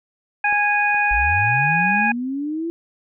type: harmonic tone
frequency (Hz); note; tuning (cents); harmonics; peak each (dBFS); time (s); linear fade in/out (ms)
826; G#5; -10; 1 / 2 / 3; -20 / -20 / -20; 0.44-2.12; 5
type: clicks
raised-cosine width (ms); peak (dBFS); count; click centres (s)
1; -22 / -26; 2; 0.526 / 0.945
type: linear sweep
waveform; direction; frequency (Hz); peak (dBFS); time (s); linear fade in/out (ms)
sine; up; 46.25 to 339.8; -22; 1.11-2.7; 0
effects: none